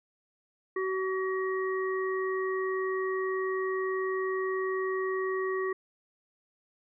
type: harmonic tone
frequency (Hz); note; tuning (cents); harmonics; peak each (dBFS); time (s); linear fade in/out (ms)
378.2; F#4; +38; 1 / 3 / 5; -29 / -36 / -37; 0.76-5.73; 5
effects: none